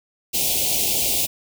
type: band-stop noise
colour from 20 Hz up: white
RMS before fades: -21 dBFS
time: 0.33-1.27 s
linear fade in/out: 20 ms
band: 800 to 2400 Hz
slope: 48 dB/octave
effects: none